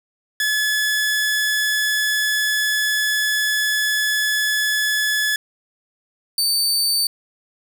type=tone pair in turn; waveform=sawtooth; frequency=1712 / 4570 Hz; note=A6 / D8; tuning=-48 / -48 cents; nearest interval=octave + perfect fourth; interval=1700 cents; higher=second; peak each=-14 dBFS; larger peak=neither; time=0.4-5.36 / 6.38-7.07 s; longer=first; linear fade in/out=2 ms; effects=7-bit